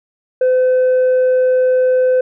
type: tone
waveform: sine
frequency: 510 Hz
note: C5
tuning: 44 cents flat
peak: -7 dBFS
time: 0.41-2.21 s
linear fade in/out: 5 ms
effects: tanh soft clip ceiling -9 dBFS